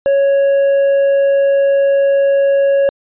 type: tone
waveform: triangle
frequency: 554.4 Hz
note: C#5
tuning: in tune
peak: -7 dBFS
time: 0.06-2.89 s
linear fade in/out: 0 ms
effects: resampled to 8000 Hz